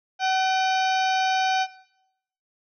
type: harmonic tone with a mistuned harmonic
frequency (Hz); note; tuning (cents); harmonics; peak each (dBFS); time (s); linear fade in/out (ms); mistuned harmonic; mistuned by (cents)
757; F#5; +39; 1 / 2 / 3 / 4 / 5 / 6 / 7 / 8; -22 / -28 / -32 / -34 / -36 / -38 / -39 / -40; 0.19-1.67; 50; 3; +85
effects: noise-tail reverb RT60 0.8 s tail -18 dB re dry